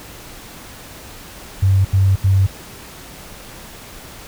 sine tone bursts, 96.3 Hz, G2, 30 cents flat, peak -10 dBFS, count 3, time 1.62-2.468 s, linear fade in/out 10 ms, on 230 ms, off 79 ms, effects pink hiss -37 dBFS RMS until 4.27 s

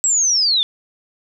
sine linear sweep, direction down, 7800 to 3451 Hz, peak -13 dBFS, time 0.04-0.63 s, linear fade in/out 0 ms, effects none

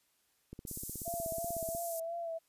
click train, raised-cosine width 3 ms, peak -32 dBFS, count 21, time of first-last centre 0.53-1.75 s, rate 16.4 Hz
white high-pass noise, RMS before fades -41 dBFS, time 0.67-2 s, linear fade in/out 5 ms, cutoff 6900 Hz, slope 24 dB/octave
sine tone with vibrato, 670 Hz, E5, 28 cents sharp, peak -36 dBFS, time 1.05-2.39 s, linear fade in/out 20 ms, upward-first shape sine, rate 2.9 Hz, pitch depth 39 cents each way
effects white hiss -74 dBFS RMS until 2.48 s + resampled to 32000 Hz

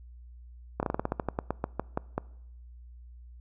slowing click train, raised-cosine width 1 ms, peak -14 dBFS, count 16, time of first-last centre 0.8-2.18 s, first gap 29 ms, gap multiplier 1.15, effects noise-tail reverb RT60 0.8 s tail -23 dB re dry + added 60 Hz sine -46 dBFS peak until 3.4 s

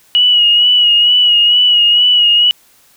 sine tone with vibrato, 2910 Hz, F#7, 29 cents flat, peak -6 dBFS, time 0.15-2.51 s, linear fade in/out 0 ms, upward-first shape sine, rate 2.2 Hz, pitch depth 36 cents each way, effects white hiss -49 dBFS RMS until 2.96 s

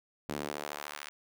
sawtooth tone with high-pass filter sweep, 73.6 Hz, D2, 4 cents sharp, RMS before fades -40 dBFS, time 0.29-1.09 s, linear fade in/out 0 ms, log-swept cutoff 220 to 1700 Hz, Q 0.93, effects none

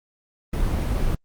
brown noise, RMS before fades -22 dBFS, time 0.53-1.15 s, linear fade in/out 5 ms, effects Opus 24 kbps

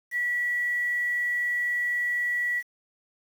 sine tone with quantisation, 1944 Hz, B6, 28 cents flat, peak -24 dBFS, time 0.11-2.63 s, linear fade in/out 50 ms, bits 8, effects none

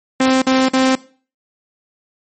sawtooth tone bursts, 261.6 Hz, C4, in tune, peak -7 dBFS, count 3, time 0.2-0.954 s, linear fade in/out 5 ms, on 220 ms, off 47 ms, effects noise-tail reverb RT60 0.4 s tail -19 dB re dry + MP3 32 kbps

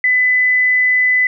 sine tone, 2004 Hz, B6, 25 cents sharp, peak -10 dBFS, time 0.04-1.27 s, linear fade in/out 2 ms, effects none

